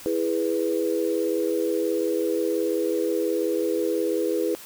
sine chord, E major, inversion none, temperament equal, 329.6 / 415.3 / 493.9 Hz, E4 / G#4 / B4, 0 / 0 / 0 cents, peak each -26 dBFS, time 0.06-4.55 s, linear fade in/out 0 ms, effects white hiss -43 dBFS RMS until 4.65 s

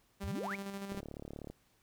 sawtooth tone with tremolo, 197.7 Hz, G3, 15 cents sharp, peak -35 dBFS, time 0.2-1.01 s, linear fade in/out 20 ms, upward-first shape square, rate 13 Hz, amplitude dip 40%
sine exponential sweep, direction up, 57.2 to 2560 Hz, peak -37 dBFS, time 0.23-0.56 s, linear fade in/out 10 ms
click train, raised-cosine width 2 ms, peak -31 dBFS, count 22, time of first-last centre 0.92-1.5 s, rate 36.2 Hz
effects pink hiss -71 dBFS RMS until 1.82 s

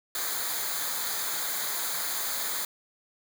white noise with comb filter, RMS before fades -31 dBFS, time 0.15-2.65 s, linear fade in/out 2 ms, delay 0.36 ms, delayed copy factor -0.75, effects none

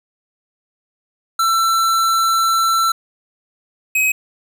square tone pair in turn, 1340 / 2536 Hz, E6 / D#7, +28 / +32 cents, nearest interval major seventh, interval 1104 cents, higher second, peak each -14 dBFS, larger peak neither, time 1.39-2.92 / 3.95-4.12 s, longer first, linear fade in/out 5 ms, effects none

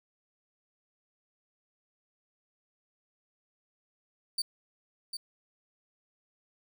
35% pulse tone with echo, 4597 Hz, D8, 38 cents flat, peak -27 dBFS, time 4.38-4.42 s, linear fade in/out 5 ms, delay 750 ms, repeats 1, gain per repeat -7 dB, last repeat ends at 5.17 s, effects none

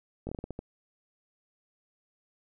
slowing click train, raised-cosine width 2 ms, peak -23 dBFS, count 8, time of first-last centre 0.27-0.591 s, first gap 20 ms, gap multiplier 1.27, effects none

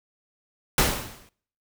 pink noise with exponential decay, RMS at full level -17 dBFS, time 0.78-1.29 s, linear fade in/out 1 ms, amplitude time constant 110 ms, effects noise-tail reverb RT60 0.6 s tail -24 dB re dry

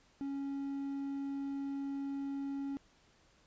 triangle tone, 277.2 Hz, C#4, in tune, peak -34 dBFS, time 0.21-2.77 s, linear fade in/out 0 ms, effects pink hiss -67 dBFS RMS until 3.46 s + resampled to 16000 Hz

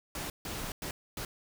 pink noise bursts at uneven times, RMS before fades -38 dBFS, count 4, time 0.15-0.3 / 0.45-0.72 / 0.82-0.91 / 1.17-1.25 s, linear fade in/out 2 ms, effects none

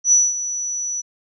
sine tone with ADSR envelope, 5920 Hz, F#8, in tune, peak -9 dBFS, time 0.04-1.02 s, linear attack 81 ms, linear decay 210 ms, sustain -13 dB, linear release 23 ms, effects none

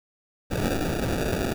blue noise with sample-and-hold, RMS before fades -26 dBFS, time 0.5-1.54 s, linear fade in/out 20 ms, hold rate 1050 Hz, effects none

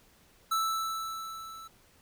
square tone with level ramp, 1318.5 Hz, E6, in tune, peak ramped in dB -26 to -45 dBFS, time 0.51-1.68 s, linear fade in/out 10 ms, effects pink hiss -62 dBFS RMS until 2.01 s

